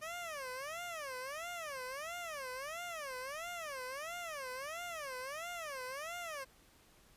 15% pulse tone with vibrato, 597 Hz, D5, 28 cents sharp, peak -35 dBFS, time 0.01-6.45 s, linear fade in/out 20 ms, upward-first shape sine, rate 1.5 Hz, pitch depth 290 cents each way, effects pink hiss -65 dBFS RMS until 7.16 s + resampled to 32000 Hz

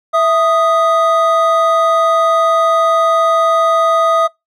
triangle tone pair together, 659.3 / 1244.5 Hz, E5 / D#6, 0 / 0 cents, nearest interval major seventh, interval 1100 cents, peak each -10 dBFS, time 0.13-4.28 s, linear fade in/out 20 ms, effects noise-tail reverb RT60 0.2 s tail -26 dB re dry

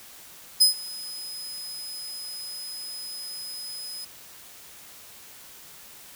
sawtooth tone with ADSR envelope, 5040 Hz, D#8, 21 cents sharp, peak -10 dBFS, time 0.6-4.05 s, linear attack 16 ms, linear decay 120 ms, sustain -22 dB, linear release 8 ms, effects white hiss -47 dBFS RMS until 6.15 s

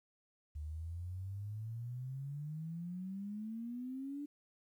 sine exponential sweep, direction up, 73.42 to 293.7 Hz, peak -40 dBFS, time 0.55-4.26 s, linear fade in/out 10 ms, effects 12-bit

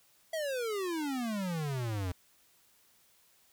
square exponential sweep, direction down, 662 to 87.2 Hz, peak -33 dBFS, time 0.33-2.12 s, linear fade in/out 5 ms, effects white hiss -66 dBFS RMS until 3.52 s

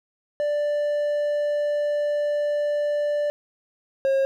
triangle tone pair in turn, 588 / 540.2 Hz, D5 / C#5, +2 / -45 cents, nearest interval minor second, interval 147 cents, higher first, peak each -19 / -16 dBFS, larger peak second, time 0.4-3.3 / 4.05-4.25 s, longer first, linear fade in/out 0 ms, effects none

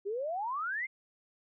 sine exponential sweep, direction up, 382.8 to 2174 Hz, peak -32 dBFS, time 0.05-0.87 s, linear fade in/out 20 ms, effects none

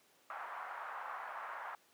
white band-pass noise, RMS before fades -45 dBFS, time 0.3-1.75 s, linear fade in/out 2 ms, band 750 to 1400 Hz, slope 24 dB/octave, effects pink hiss -68 dBFS RMS until 1.93 s + high-pass 300 Hz 12 dB/octave

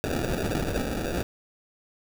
white noise with sample-and-hold, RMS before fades -28 dBFS, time 0.04-1.23 s, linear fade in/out 0 ms, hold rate 1050 Hz, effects none

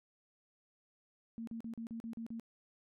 sine tone bursts, 228.5 Hz, A#3, 34 cents flat, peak -40 dBFS, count 8, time 1.38-2.397 s, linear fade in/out 0 ms, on 93 ms, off 39 ms, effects none

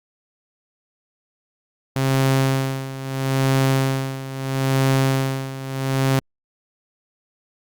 sawtooth tone with tremolo, 134 Hz, C3, 42 cents sharp, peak -11 dBFS, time 1.96-6.19 s, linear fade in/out 0 ms, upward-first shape sine, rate 0.76 Hz, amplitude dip 80%, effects Opus 48 kbps

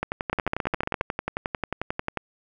two click trains, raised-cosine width 0.5 ms, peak -9 / -11 dBFS, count 11 / 25, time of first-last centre 0.33-1.01 / 0.03-2.173 s, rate 14.7 / 11.2 Hz, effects none

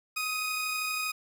sawtooth tone pair together, 1260.8 / 2489 Hz, D#6 / D#7, +23 / 0 cents, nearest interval octave, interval 1177 cents, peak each -31 / -28 dBFS, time 0.16-1.12 s, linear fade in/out 10 ms, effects none

